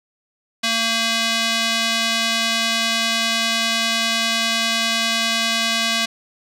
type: tone with band-pass filter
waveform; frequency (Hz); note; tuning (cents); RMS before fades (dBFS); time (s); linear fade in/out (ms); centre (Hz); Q
square; 227.5; A#3; -42; -20; 0.63-6.06; 10; 3800; 1.2
effects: none